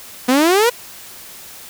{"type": "exponential sweep", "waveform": "sawtooth", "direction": "up", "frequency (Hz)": [243.2, 498.6], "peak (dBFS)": -7, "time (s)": [0.28, 0.7], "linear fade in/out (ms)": 10, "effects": ["white hiss -37 dBFS RMS until 1.69 s"]}